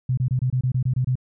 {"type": "tone bursts", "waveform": "sine", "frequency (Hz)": 127.5, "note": "C3", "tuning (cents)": -44, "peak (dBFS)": -18, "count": 10, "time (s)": [0.09, 1.155], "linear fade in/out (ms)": 5, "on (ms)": 84, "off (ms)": 25, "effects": []}